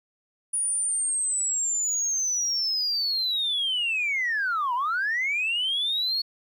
sine linear two-way sweep, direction down then up, 9720 to 936 to 4396 Hz, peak -22 dBFS, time 0.53-6.22 s, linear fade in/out 10 ms, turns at 4.74 s, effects tanh soft clip ceiling -20 dBFS + 10-bit

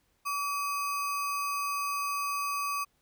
sine tone with sample-and-hold, 1146 Hz, D6, 43 cents flat, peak -29 dBFS, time 0.25-2.85 s, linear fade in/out 20 ms, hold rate 3675 Hz, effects pink hiss -72 dBFS RMS until 3.01 s

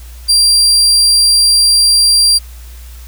35% pulse tone, 4740 Hz, D8, 15 cents sharp, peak -5 dBFS, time 0.28-2.39 s, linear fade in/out 20 ms, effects added 60 Hz sine -29 dBFS peak until 3.07 s + white hiss -41 dBFS RMS until 3.07 s

